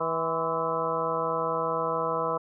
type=harmonic tone with a mistuned harmonic; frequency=163 Hz; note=E3; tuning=19 cents flat; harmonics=1 / 2 / 3 / 4 / 5 / 6 / 7 / 8; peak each=-39 / -40 / -30 / -33 / -39 / -31 / -35 / -33 dBFS; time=0-2.38 s; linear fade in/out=10 ms; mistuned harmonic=6; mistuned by=+67 cents; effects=none